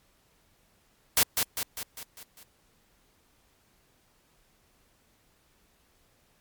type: noise with echo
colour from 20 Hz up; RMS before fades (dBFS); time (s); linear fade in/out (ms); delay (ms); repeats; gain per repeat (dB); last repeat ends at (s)
white; -21; 1.17-1.23; 2; 200; 6; -5; 2.43
effects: pink hiss -66 dBFS RMS until 6.4 s + MP3 96 kbps

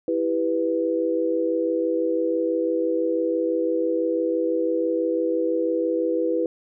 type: chord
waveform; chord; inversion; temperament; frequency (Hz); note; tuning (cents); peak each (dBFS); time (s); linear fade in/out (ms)
sine; E minor; none; just; 329.6 / 395.6 / 494.4; E4 / G4 / B4; 0 / +16 / +2; -24 / -28 / -23; 0.08-6.46; 2
effects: none

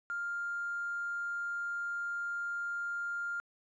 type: tone with hard clipping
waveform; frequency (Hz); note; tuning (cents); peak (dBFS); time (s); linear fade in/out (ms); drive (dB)
triangle; 1400; F6; +4; -34; 0.1-3.4; 0; 3
effects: resampled to 16000 Hz

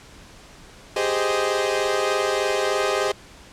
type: chord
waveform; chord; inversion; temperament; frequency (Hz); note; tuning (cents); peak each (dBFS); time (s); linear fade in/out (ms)
sawtooth; Ab major seventh; third; equal with one note detuned; 392 / 415.3 / 520.8 / 622.3; G4 / Ab4 / C5 / Eb5; 0 / 0 / -8 / 0; -22; 0.96-3.12; 5
effects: pink hiss -46 dBFS RMS until 3.52 s + low-pass 8000 Hz 12 dB/octave

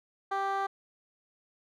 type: tone with band-pass filter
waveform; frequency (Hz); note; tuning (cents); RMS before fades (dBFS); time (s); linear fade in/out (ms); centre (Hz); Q
15% pulse; 392; G4; 0; -31; 0.31-0.67; 10; 910; 1.4
effects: none

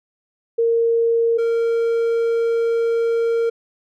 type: tone pair in turn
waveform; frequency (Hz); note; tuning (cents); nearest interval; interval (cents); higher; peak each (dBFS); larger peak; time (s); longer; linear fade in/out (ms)
sine / triangle; 461.8 / 461.8; A#4 / A#4; -16 / -16; unison; 0; neither; -14; neither; 0.58-1.38 / 1.38-3.5; second; 10
effects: none

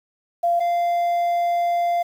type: tone pair in turn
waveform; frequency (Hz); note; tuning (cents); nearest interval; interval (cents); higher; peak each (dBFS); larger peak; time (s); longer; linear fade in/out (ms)
sine / triangle; 690 / 693.5; F5 / F5; -21 / -12; unison; 9; second; -16; neither; 0.43-0.6 / 0.6-2.03; second; 10
effects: 8-bit

